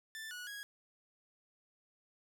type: tone with pitch steps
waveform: sawtooth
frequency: 1767 / 1464 / 1653 Hz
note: A6 / F#6 / G#6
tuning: +7 / -19 / -9 cents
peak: -40 dBFS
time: 0.15-0.63 s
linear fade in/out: 0 ms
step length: 160 ms
effects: none